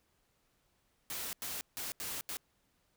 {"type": "noise bursts at uneven times", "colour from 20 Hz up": "white", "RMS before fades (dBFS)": -40, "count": 5, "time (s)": [[1.1, 1.33], [1.42, 1.61], [1.77, 1.92], [2, 2.21], [2.29, 2.37]], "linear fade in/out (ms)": 0, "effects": ["pink hiss -75 dBFS RMS until 2.96 s"]}